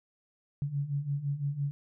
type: beating tone pair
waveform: sine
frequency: 138.59 / 144.49 Hz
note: C#3 / D3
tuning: 0 / -28 cents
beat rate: 5.9 Hz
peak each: -35 / -31 dBFS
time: 0.62-1.71 s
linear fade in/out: 0 ms
effects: none